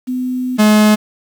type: tone pair in turn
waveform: sine / 45% pulse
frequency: 253 / 212.7 Hz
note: B3 / G#3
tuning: +42 / +42 cents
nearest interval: minor third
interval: 300 cents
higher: first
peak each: -16 / -7 dBFS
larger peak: second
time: 0.07-0.58 / 0.58-0.96 s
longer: first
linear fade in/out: 20 ms
effects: 7-bit